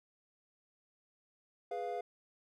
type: chord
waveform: triangle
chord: F diminished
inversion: first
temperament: equal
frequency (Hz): 415.3 / 493.9 / 698.5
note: Ab4 / Cb5 / F5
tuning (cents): 0 / 0 / 0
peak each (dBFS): -40 / -40 / -37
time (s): 1.71-2.01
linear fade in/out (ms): 5
effects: none